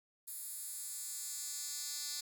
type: tone with high-pass filter sweep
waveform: 10% pulse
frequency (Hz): 293.7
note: D4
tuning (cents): 0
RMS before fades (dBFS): -43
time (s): 0.27-2.21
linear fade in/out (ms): 10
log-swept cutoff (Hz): 11000 to 5300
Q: 1.7
effects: none